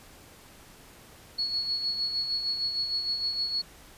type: tone with tremolo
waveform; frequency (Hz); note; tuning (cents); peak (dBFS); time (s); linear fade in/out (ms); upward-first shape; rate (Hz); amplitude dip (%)
sine; 4367; C#8; -27; -25; 1.38-3.62; 10; sine; 6.5; 50
effects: pink hiss -52 dBFS RMS until 3.97 s + resampled to 32000 Hz